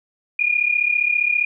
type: tone pair together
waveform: sine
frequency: 2416 / 2451 Hz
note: D7 / D#7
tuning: +48 / -27 cents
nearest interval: unison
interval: 25 cents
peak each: -19 dBFS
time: 0.39-1.45 s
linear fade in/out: 5 ms
effects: none